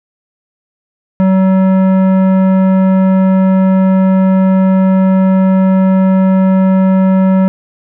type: tone with tanh clipping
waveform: triangle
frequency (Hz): 189.3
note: F#3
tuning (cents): +40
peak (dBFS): -8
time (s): 1.2-7.48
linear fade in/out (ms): 0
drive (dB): 18
effects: none